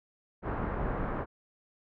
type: low-pass noise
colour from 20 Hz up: pink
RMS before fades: -33 dBFS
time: 0.42-1.26 s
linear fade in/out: 50 ms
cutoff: 1500 Hz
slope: 24 dB/octave
effects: none